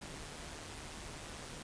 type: noise with amplitude modulation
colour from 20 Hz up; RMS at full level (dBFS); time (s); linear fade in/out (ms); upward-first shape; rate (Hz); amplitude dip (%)
pink; -45; 0.01-1.63; 10; sine; 154; 45
effects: resampled to 22050 Hz